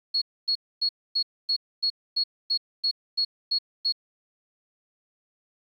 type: tone bursts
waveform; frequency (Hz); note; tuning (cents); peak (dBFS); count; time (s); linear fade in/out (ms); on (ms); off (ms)
sine; 4333; C#8; -40; -21; 12; 0.14-3.924; 10; 77; 260
effects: 10-bit